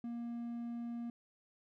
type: tone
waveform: triangle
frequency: 235.8 Hz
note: A#3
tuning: 20 cents sharp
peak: -37 dBFS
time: 0.04-1.1 s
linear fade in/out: 2 ms
effects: none